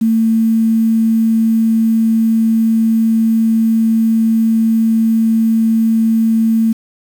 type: tone with quantisation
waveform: sine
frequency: 224.3 Hz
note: A3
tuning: 34 cents sharp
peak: -9 dBFS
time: 0.01-6.73 s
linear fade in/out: 10 ms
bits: 6
effects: none